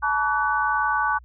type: tone cluster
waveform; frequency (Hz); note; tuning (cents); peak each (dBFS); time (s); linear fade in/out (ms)
sine; 863 / 943 / 1142 / 1493; A5 / A#5 / D6 / F#6; -34 / +20 / -49 / +15; -25 / -30 / -24 / -24; 0.02-1.19; 20
effects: added 60 Hz sine -45 dBFS peak until 1.24 s